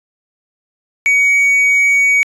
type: tone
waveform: triangle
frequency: 2251 Hz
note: C#7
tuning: 26 cents sharp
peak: -7 dBFS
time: 1.06-2.23 s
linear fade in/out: 0 ms
effects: resampled to 24000 Hz